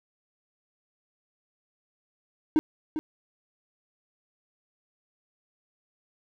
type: tone with echo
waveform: triangle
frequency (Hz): 311.1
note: D#4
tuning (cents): 0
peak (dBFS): -15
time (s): 2.56-2.59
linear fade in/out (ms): 0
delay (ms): 400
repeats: 1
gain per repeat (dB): -10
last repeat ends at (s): 2.99
effects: none